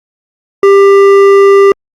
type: tone with hard clipping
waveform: sine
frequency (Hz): 396.1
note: G4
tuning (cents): +18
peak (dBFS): -3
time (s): 0.63-1.72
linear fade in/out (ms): 2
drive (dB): 10
effects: Opus 48 kbps